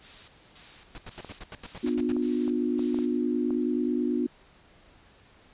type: noise with tremolo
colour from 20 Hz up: blue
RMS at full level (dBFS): -41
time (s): 0-3.21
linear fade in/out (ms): 50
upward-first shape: square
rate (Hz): 1.8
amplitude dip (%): 75
type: noise bursts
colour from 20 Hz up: pink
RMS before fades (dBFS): -40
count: 11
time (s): 0.95-2.12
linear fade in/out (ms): 0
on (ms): 30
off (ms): 84
type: clicks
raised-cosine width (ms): 1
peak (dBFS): -27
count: 7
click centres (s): 1.247 / 2.166 / 2.479 / 2.793 / 2.945 / 2.988 / 3.506
type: chord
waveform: sine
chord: B diminished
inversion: none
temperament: just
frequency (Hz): 246.9 / 296.3 / 355.6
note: B3 / D4 / F4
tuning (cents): 0 / +15 / +31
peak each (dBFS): -27 / -29 / -30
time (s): 1.83-4.27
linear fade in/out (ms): 10
effects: pink hiss -57 dBFS RMS until 5.53 s + resampled to 8000 Hz